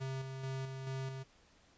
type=tone with tremolo; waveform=square; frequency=133.1 Hz; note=C3; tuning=30 cents sharp; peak=-38 dBFS; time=0-1.24 s; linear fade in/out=20 ms; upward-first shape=square; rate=2.3 Hz; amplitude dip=40%; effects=pink hiss -66 dBFS RMS until 1.77 s + resampled to 16000 Hz